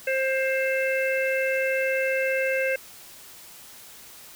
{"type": "harmonic tone", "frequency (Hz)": 529, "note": "C5", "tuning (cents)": 19, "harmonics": [1, 3, 4, 5], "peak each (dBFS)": [-24, -29, -30, -31], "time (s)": [0.07, 2.76], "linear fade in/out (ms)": 5, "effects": ["white hiss -46 dBFS RMS until 4.35 s"]}